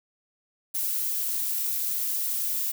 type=noise; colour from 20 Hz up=violet; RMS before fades=-28 dBFS; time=0.74-2.72 s; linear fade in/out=10 ms; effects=none